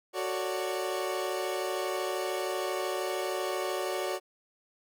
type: chord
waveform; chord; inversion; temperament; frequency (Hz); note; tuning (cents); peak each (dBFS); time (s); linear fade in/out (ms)
30% pulse; D major seventh; first; equal with one note detuned; 370 / 446.4 / 554.4 / 587.3; F#4 / A4 / C#5 / D5; 0 / +25 / 0 / 0; -31 / -36 / -34 / -34; 0.13-4.2; 50
effects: none